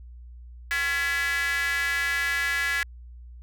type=tone with high-pass filter; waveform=square; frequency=153.2 Hz; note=D#3; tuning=27 cents flat; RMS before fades=-26 dBFS; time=0.71-2.83 s; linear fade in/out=0 ms; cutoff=1800 Hz; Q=7.4; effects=added 60 Hz sine -41 dBFS peak until 3.42 s